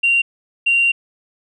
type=tone bursts at uneven times; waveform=sine; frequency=2764 Hz; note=F7; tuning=19 cents flat; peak=-11 dBFS; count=2; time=0.03-0.22 / 0.66-0.92 s; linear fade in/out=10 ms; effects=tanh soft clip ceiling -7 dBFS